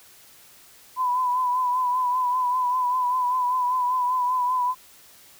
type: tone with vibrato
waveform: sine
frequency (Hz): 1000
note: B5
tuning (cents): +21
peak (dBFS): -20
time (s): 0.96-4.75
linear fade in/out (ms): 50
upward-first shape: triangle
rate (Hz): 5.1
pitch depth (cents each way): 48
effects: white hiss -51 dBFS RMS until 5.39 s